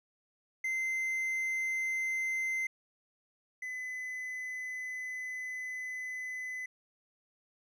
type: tone pair in turn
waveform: triangle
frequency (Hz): 2072 / 2015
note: C7 / B6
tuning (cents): -17 / +34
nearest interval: unison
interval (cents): 49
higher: first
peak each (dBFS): -29 / -35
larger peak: first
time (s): 0.64-2.67 / 3.62-6.66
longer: second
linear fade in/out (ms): 5
effects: none